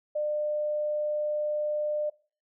sine tone, 600 Hz, D5, 37 cents sharp, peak -26 dBFS, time 0.15-2.1 s, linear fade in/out 10 ms, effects noise-tail reverb RT60 0.4 s tail -21 dB re dry

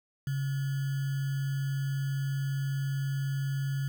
sine tone with sample-and-hold, 137.3 Hz, C#3, 16 cents flat, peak -28 dBFS, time 0.27-3.88 s, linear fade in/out 2 ms, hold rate 1575 Hz, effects none

